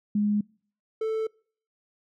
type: tone pair in turn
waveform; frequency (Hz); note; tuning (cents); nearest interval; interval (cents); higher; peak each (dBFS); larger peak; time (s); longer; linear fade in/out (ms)
sine / triangle; 207.7 / 441; G#3 / A4; 0 / +4; octave + minor second; 1304; second; -21 / -23; first; 0.15-0.41 / 1.01-1.27; neither; 5
effects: noise-tail reverb RT60 0.5 s tail -26 dB re dry